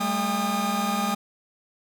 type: tone cluster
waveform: 45% pulse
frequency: 199.1 / 219.3 / 805 / 1229 Hz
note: G3 / A3 / G5 / D#6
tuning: +27 / -6 / +46 / -22 cents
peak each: -29 dBFS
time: 0-1.15 s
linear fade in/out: 10 ms
effects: none